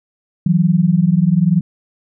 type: tone pair together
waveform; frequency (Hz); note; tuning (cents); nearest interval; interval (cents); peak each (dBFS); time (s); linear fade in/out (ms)
sine; 163.09 / 183.7; E3 / F#3; -18 / -12; major second; 206; -13; 0.46-1.61; 5
effects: none